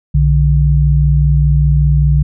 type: tone pair together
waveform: sine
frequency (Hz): 61.73 / 146.83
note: B1 / D3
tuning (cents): 0 / 0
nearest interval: octave + minor third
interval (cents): 1500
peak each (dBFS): -10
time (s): 0.14-2.23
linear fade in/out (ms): 10
effects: none